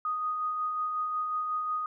sine tone with tremolo, 1243 Hz, D#6, 2 cents flat, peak -27 dBFS, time 0.05-1.86 s, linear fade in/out 2 ms, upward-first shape sine, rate 5.5 Hz, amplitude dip 30%, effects none

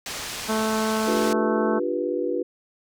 white low-pass noise, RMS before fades -33 dBFS, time 0.06-1.33 s, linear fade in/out 2 ms, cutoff 6600 Hz, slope 12 dB/octave
harmonic tone, 219 Hz, A3, 8 cents flat, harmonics 1 / 2 / 3 / 4 / 5 / 6 / 7, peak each -25 / -28 / -30 / -31 / -32 / -34 / -35 dBFS, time 0.48-1.8 s, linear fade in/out 20 ms
sine chord, G dominant seventh, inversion second, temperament just, 294 / 352.8 / 392 / 490 Hz, D4 / F4 / G4 / B4, +2 / +18 / 0 / -14 cents, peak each -30 / -27 / -30 / -27 dBFS, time 1.07-2.43 s, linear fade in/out 10 ms
effects none

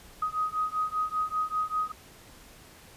sine beating tone pair, 1252 / 1257.1 Hz, D#6 / D#6, +10 / +17 cents, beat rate 5.1 Hz, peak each -30 dBFS, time 0.22-1.92 s, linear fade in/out 5 ms, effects pink hiss -52 dBFS RMS until 2.96 s + resampled to 32000 Hz

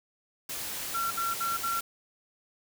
white noise, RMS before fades -36 dBFS, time 0.49-1.81 s, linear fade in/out 5 ms
sine tone bursts, 1362 Hz, F6, 44 cents flat, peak -28 dBFS, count 4, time 0.94-1.803 s, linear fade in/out 10 ms, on 170 ms, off 61 ms
effects none

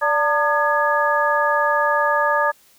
sine tone cluster, 584 / 907 / 1214 / 1679 Hz, D5 / A#5 / D#6 / G#6, -10 / -48 / -43 / +18 cents, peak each -21 dBFS, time 0.01-2.52 s, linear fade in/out 20 ms, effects white hiss -54 dBFS RMS until 2.78 s

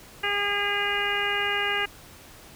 harmonic tone, 406.8 Hz, G#4, 36 cents flat, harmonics 1 / 2 / 3 / 4 / 5 / 6 / 7, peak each -33 / -33 / -33 / -29 / -30 / -33 / -30 dBFS, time 0.23-1.86 s, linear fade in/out 10 ms, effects pink hiss -48 dBFS RMS until 2.55 s

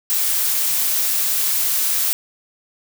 blue noise, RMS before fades -19 dBFS, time 0.1-2.13 s, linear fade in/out 0 ms, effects none

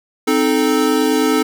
square chord, A diminished, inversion first, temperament equal with one note detuned, 261.6 / 311.1 / 435.4 Hz, C4 / Eb4 / A4, 0 / 0 / -18 cents, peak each -18 dBFS, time 0.27-1.43 s, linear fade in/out 10 ms, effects none

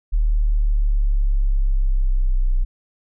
sine exponential sweep, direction down, 38.45 to 30.87 Hz, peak -14 dBFS, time 0.12-2.65 s, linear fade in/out 20 ms, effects none

